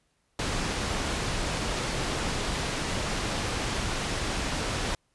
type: low-pass noise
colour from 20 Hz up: pink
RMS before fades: -30 dBFS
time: 0.39-4.95 s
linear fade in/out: 2 ms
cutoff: 7300 Hz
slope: 12 dB/octave
effects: pink hiss -72 dBFS RMS until 5.14 s + resampled to 24000 Hz